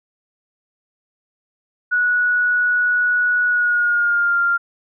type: tone with pitch glide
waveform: sine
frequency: 1466 to 1394.1 Hz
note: F#6 to F6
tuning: -16 to -3 cents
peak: -14 dBFS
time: 1.91-4.58 s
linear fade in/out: 20 ms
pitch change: -87 cents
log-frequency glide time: 3.46-4.38 s
effects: none